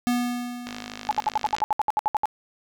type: tone with exponential decay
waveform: square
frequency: 243.8 Hz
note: B3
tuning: 22 cents flat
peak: -20 dBFS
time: 0.07-1.55 s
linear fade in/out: 0 ms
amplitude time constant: 320 ms
type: click train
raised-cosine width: 0.2 ms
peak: -16 dBFS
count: 50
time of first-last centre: 0.67-1.603 s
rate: 52.5 Hz
type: tone bursts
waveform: sine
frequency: 853 Hz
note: G#5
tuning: 46 cents sharp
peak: -18 dBFS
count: 14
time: 1.09-2.256 s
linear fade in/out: 0 ms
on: 22 ms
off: 66 ms
effects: none